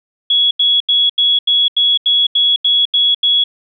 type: tone bursts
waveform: sine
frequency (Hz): 3356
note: G#7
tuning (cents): +17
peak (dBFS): -9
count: 11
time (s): 0.3-3.44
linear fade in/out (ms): 5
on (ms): 210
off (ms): 83
effects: none